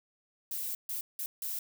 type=noise bursts at uneven times; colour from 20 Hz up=violet; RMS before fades=-36 dBFS; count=4; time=0.51-0.75 / 0.89-1.01 / 1.19-1.26 / 1.42-1.59 s; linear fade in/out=2 ms; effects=none